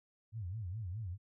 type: tone with vibrato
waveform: sine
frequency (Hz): 99.4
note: G2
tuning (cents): +25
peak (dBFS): -38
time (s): 0.32-1.18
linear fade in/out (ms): 50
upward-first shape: sine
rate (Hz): 4.8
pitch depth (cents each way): 250
effects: none